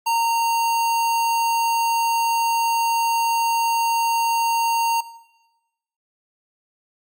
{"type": "tone", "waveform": "square", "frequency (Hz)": 923, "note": "A#5", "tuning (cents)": -17, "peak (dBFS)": -19, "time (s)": [0.06, 5.01], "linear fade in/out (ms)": 10, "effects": ["noise-tail reverb RT60 1.0 s tail -17 dB re dry", "Opus 48 kbps"]}